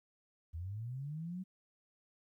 sine linear sweep, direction up, 77.2 to 190 Hz, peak -39 dBFS, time 0.53-1.44 s, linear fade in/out 20 ms, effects 13-bit

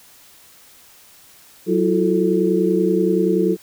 sine tone cluster, 185.7 / 329.2 / 359.6 / 438.6 Hz, F#3 / E4 / F#4 / A4, +7 / -2 / -49 / -6 cents, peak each -20 dBFS, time 1.66-3.57 s, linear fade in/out 50 ms, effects white hiss -48 dBFS RMS until 3.62 s

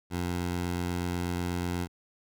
15% pulse tone, 88.2 Hz, F2, 18 cents sharp, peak -23 dBFS, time 0.1-1.88 s, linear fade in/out 50 ms, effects none

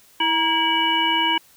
harmonic tone with a mistuned harmonic, 327 Hz, E4, 14 cents flat, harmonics 1 / 3 / 5 / 7 / 9, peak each -28 / -21 / -28 / -25 / -21 dBFS, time 0.2-1.38 s, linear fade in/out 5 ms, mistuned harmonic 3, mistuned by -63 cents, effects white hiss -53 dBFS RMS until 1.56 s

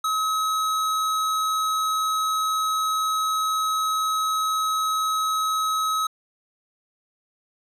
square tone, 1279 Hz, D#6, 47 cents sharp, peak -22 dBFS, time 0.04-6.07 s, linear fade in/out 5 ms, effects low-pass 12000 Hz 12 dB/octave

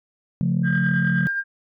sine chord, Db augmented, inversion none, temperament equal with one note detuned, 138.59 / 176.24 / 220 Hz, Db3 / F3 / A3, 0 / +16 / 0 cents, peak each -22 / -20 / -26 dBFS, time 0.41-1.27 s, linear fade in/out 0 ms
sine tone with tremolo, 1600 Hz, G6, 35 cents sharp, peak -20 dBFS, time 0.63-1.44 s, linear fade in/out 50 ms, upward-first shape sine, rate 9.5 Hz, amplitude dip 35%
effects tanh soft clip ceiling -11 dBFS

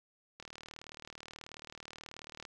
click train, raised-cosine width 0.2 ms, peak -29 dBFS, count 80, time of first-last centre 0.4-2.452 s, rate 38.5 Hz, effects none

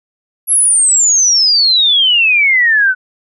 sine exponential sweep, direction down, 11410 to 1480 Hz, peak -7 dBFS, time 0.47-2.95 s, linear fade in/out 50 ms, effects none

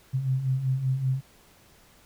sine beating tone pair, 127.5 / 132.7 Hz, C3 / C3, -44 / +25 cents, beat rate 5.2 Hz, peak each -31 / -24 dBFS, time 0.13-1.21 s, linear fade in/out 20 ms, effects pink hiss -57 dBFS RMS until 2.05 s

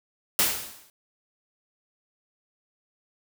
white noise with exponential decay, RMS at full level -19 dBFS, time 0.39-0.9 s, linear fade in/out 1 ms, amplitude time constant 110 ms, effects none

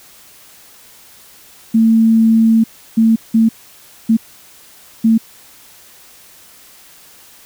sine tone bursts at uneven times, 224.6 Hz, A3, 36 cents sharp, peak -7 dBFS, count 5, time 1.74-2.64 / 2.97-3.16 / 3.34-3.49 / 4.09-4.17 / 5.04-5.18 s, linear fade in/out 10 ms, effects white hiss -43 dBFS RMS until 7.45 s

